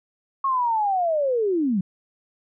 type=linear sweep; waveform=sine; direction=down; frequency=1100 to 174.61 Hz; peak=-19 dBFS; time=0.44-1.81 s; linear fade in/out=5 ms; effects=none